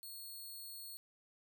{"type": "tone", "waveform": "5% pulse", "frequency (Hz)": 4330, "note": "C#8", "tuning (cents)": -41, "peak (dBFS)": -40, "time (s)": [0.03, 0.97], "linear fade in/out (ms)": 0, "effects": []}